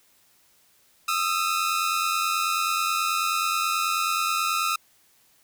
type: tone pair together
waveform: sawtooth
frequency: 1244.5 / 1333.8 Hz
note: D#6 / E6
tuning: 0 / +20 cents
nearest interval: minor second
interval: 120 cents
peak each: -22 dBFS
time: 1.08-4.76 s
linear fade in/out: 5 ms
effects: white hiss -61 dBFS RMS until 5.43 s